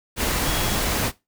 sine tone in noise, 3322 Hz, G#7, in tune, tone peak -33 dBFS, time 0.44-0.8 s, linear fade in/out 50 ms, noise pink, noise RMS -23 dBFS, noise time 0.16-1.12 s, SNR -13 dB, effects noise-tail reverb RT60 0.2 s tail -17 dB re dry

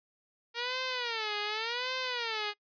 5% pulse tone with vibrato, 463.1 Hz, A#4, 11 cents flat, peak -20 dBFS, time 0.54-2.54 s, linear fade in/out 50 ms, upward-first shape sine, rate 0.88 Hz, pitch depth 190 cents each way, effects noise-tail reverb RT60 0.1 s tail -23 dB re dry + resampled to 11025 Hz

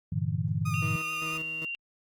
sine chord, E half-diminished seventh, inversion first, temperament equal with one note detuned, 98.97 / 116.54 / 146.83 / 164.81 Hz, G2 / Bb2 / D3 / E3, +17 / 0 / 0 / 0 cents, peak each -32 dBFS, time 0.12-0.96 s, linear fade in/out 5 ms
30% pulse tone with vibrato, 1230 Hz, D#6, 20 cents flat, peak -32 dBFS, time 0.65-1.38 s, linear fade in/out 10 ms, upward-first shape triangle, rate 9 Hz, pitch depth 30 cents each way
sine tone with pitch glide, 2750 to 2768 Hz, F7 to F7, -27 to -16 cents, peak -32 dBFS, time 0.74-1.75 s, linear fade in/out 0 ms, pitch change +11 cents, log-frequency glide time 1.04-1.12 s
20% pulse tone with tremolo, 160 Hz, D#3, 49 cents sharp, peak -33 dBFS, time 0.82-1.65 s, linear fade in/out 2 ms, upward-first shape square, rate 2.5 Hz, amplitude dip 60%
effects Opus 48 kbps

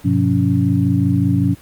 sine tone cluster, 100.8 / 126.1 / 180.4 / 280.5 Hz, G2 / B2 / F#3 / C#4, +49 / +36 / -44 / +21 cents, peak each -18 dBFS, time 0.04-1.55 s, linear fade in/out 20 ms, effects pink hiss -45 dBFS RMS until 1.61 s + Opus 48 kbps

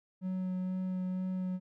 triangle tone with vibrato, 185 Hz, F#3, in tune, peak -30 dBFS, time 0.21-1.6 s, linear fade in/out 50 ms, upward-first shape sine, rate 2.1 Hz, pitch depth 10 cents each way, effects none

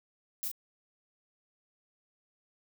violet noise with echo, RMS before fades -35 dBFS, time 0.43-0.48 s, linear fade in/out 0 ms, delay 35 ms, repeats 1, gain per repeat -4 dB, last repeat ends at 0.515 s, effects none

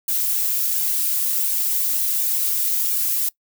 violet noise with flanger, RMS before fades -21 dBFS, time 0.08-3.29 s, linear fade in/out 5 ms, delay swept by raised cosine 1.5 to 5.8 ms, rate 1.4 Hz, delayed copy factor -0.8, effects noise-tail reverb RT60 0.1 s tail -22 dB re dry

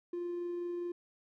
triangle tone with amplitude modulation, 349.2 Hz, F4, in tune, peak -31 dBFS, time 0.13-0.92 s, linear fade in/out 5 ms, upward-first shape sine, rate 24.9 Hz, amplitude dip 25%, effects tanh soft clip ceiling -30 dBFS

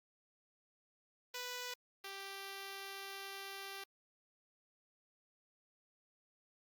5% pulse tone pair in turn, 494.2 / 392.2 Hz, B4 / G4, +1 / +1 cents, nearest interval major third, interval 400 cents, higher first, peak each -30 / -34 dBFS, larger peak first, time 1.34-1.74 / 2.04-3.84 s, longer second, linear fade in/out 5 ms, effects Opus 32 kbps

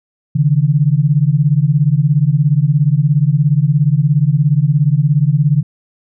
sine beating tone pair, 138.59 / 155.59 Hz, C#3 / D#3, 0 / 0 cents, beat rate 17 Hz, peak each -12 dBFS, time 0.35-5.63 s, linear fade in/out 10 ms, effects none

